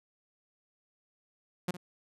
sawtooth tone with echo, 179 Hz, F3, 43 cents sharp, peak -25 dBFS, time 1.68-1.71 s, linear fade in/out 5 ms, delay 59 ms, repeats 1, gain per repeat -14 dB, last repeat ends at 1.769 s, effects resampled to 32000 Hz

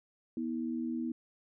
sine tone pair together, 242.5 / 321.9 Hz, B3 / E4, -31 / -41 cents, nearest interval perfect fourth, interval 490 cents, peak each -34 / -37 dBFS, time 0.37-1.12 s, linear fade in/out 2 ms, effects none

